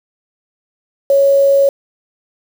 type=tone with quantisation; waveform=sine; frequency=554.4 Hz; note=C#5; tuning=in tune; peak=-7 dBFS; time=1.1-1.69 s; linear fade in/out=2 ms; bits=5; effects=none